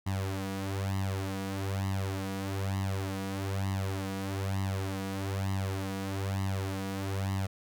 sawtooth tone with flanger, 96.9 Hz, G2, 20 cents flat, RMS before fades -33 dBFS, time 0.06-7.47 s, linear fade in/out 10 ms, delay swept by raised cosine 1 to 4.2 ms, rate 1.1 Hz, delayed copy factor +0.9, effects none

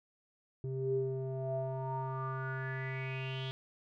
square tone with low-pass filter sweep, 131.9 Hz, C3, 14 cents sharp, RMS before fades -37 dBFS, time 0.64-3.51 s, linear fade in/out 0 ms, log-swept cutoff 310 to 3400 Hz, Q 7.9, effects none

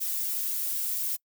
violet noise with flanger, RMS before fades -30 dBFS, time 0-1.17 s, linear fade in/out 20 ms, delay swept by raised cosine 1.8 to 2.77 ms, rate 3.8 Hz, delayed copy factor +0.85, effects noise-tail reverb RT60 0.1 s tail -26 dB re dry

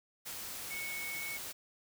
sine tone in noise, 2212 Hz, C#7, 4 cents flat, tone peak -39 dBFS, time 0.7-1.38 s, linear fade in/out 20 ms, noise white, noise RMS -43 dBFS, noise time 0.25-1.53 s, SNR +1 dB, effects none

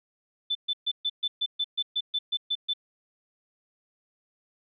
sine tone bursts, 3520 Hz, A7, in tune, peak -24 dBFS, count 13, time 0.5-2.736 s, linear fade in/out 10 ms, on 52 ms, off 130 ms, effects none

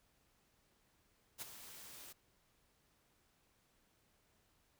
white noise with ADSR envelope, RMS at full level -43 dBFS, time 1.38-2.13 s, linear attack 39 ms, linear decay 15 ms, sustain -11 dB, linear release 10 ms, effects pink hiss -75 dBFS RMS until 4.79 s

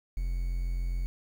triangle tone with quantisation, 43.65 Hz, F1, in tune, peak -26 dBFS, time 0.17-1.06 s, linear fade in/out 0 ms, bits 9, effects none

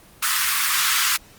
pink high-pass noise, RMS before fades -20 dBFS, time 0.22-1.17 s, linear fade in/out 10 ms, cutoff 1100 Hz, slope 48 dB/octave, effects pink hiss -49 dBFS RMS until 1.38 s + Opus 24 kbps

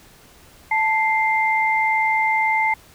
sine tone pair together, 879 / 2093 Hz, A5 / C7, -2 / 0 cents, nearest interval octave + minor third, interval 1502 cents, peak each -19 dBFS, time 0.71-2.74 s, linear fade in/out 5 ms, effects pink hiss -49 dBFS RMS until 2.94 s

